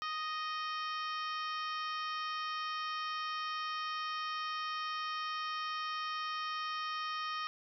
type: harmonic tone with a mistuned harmonic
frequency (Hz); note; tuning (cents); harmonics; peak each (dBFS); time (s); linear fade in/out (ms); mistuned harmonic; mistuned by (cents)
622.3; D#5; 0; 2 / 3 / 4 / 5 / 6 / 7 / 8 / 9; -37 / -45 / -48 / -46 / -52 / -53 / -55 / -50; 0.02-7.47; 0; 9; -41
effects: none